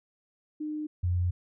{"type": "tone pair in turn", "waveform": "sine", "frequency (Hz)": [304, 88.93], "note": ["D#4", "F2"], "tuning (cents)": [-40, 32], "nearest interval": "octave + major sixth", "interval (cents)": 2128, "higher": "first", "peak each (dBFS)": [-31, -24], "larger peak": "second", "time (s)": [[0.6, 0.87], [1.03, 1.31]], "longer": "second", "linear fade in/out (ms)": 10, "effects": []}